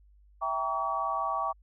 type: chord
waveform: sine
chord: E diminished seventh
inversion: none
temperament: equal with one note detuned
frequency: 659.3 / 784 / 932.3 / 1135.3 Hz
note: E5 / G5 / Bb5 / Db6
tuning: 0 / 0 / 0 / +41 cents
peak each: -36 / -34 / -36 / -30 dBFS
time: 0.41-1.53 s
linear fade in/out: 20 ms
effects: added 50 Hz sine -56 dBFS peak until 1.62 s